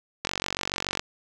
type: click train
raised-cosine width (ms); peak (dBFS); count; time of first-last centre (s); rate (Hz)
0.2; -9; 36; 0.25-0.995; 47
effects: none